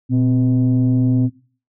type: tone pair together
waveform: sine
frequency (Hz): 121.1 / 256.6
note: B2 / C4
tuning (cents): -34 / -34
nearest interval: octave + minor second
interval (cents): 1300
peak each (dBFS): -14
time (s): 0.09-1.3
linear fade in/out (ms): 50
effects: noise-tail reverb RT60 0.4 s tail -17 dB re dry + tanh soft clip ceiling -9 dBFS

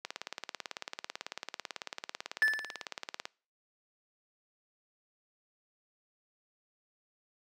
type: click train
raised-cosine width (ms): 0.2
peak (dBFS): -19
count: 59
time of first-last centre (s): 0.05-3.254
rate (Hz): 18.1
type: tone with exponential decay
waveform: triangle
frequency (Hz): 1747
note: A6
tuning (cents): -13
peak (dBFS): -19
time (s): 2.42-2.85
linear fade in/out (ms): 0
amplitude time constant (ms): 92
effects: noise-tail reverb RT60 0.4 s tail -24 dB re dry + high-pass 400 Hz 12 dB/octave

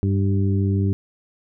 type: harmonic tone with a mistuned harmonic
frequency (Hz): 98.6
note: G2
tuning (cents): +11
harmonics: 1 / 2 / 3 / 4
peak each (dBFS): -18 / -24 / -28 / -30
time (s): 0.03-0.93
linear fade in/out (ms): 0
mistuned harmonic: 4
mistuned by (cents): -22
effects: none

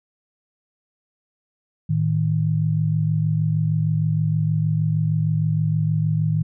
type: tone pair together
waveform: sine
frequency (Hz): 110 / 156.43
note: A2 / D#3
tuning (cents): 0 / +10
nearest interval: tritone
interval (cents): 610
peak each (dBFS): -22 / -19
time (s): 1.89-6.43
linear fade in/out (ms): 10
effects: none

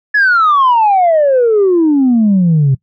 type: exponential sweep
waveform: sine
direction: down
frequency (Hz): 1728 to 130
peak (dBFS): -5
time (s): 0.14-2.75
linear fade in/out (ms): 10
effects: noise-tail reverb RT60 0.1 s tail -21 dB re dry + tanh soft clip ceiling -4 dBFS

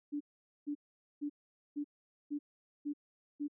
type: tone bursts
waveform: sine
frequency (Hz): 291.7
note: D4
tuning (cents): -12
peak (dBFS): -34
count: 7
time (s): 0.12-3.482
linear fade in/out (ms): 20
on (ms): 86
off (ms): 460
effects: none

